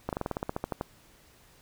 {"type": "slowing click train", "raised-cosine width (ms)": 1, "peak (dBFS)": -16, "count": 13, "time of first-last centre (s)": [0.09, 0.811], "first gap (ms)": 38, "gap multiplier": 1.08, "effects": ["pink hiss -59 dBFS RMS until 1.61 s"]}